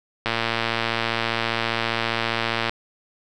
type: click train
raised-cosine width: 0.3 ms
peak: -6 dBFS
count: 281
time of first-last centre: 0.26-2.695 s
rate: 115 Hz
effects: none